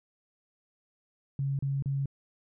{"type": "tone bursts", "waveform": "sine", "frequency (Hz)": 138, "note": "C#3", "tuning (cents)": -7, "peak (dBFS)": -27, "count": 3, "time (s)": [1.39, 2.058], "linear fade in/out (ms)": 2, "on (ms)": 200, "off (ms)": 34, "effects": []}